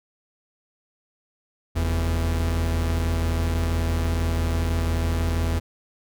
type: tone pair together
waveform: 45% pulse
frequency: 44.24 / 82.41 Hz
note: F1 / E2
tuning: +23 / 0 cents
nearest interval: major seventh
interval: 1077 cents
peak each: -27 / -22 dBFS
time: 1.75-5.6 s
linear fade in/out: 20 ms
effects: none